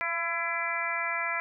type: harmonic tone with a mistuned harmonic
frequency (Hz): 335.8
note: E4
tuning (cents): +32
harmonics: 2 / 3 / 4 / 5 / 6 / 7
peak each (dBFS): -38 / -36 / -35 / -36 / -33 / -34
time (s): 0.01-1.4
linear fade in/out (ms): 0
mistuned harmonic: 2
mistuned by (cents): +18
effects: none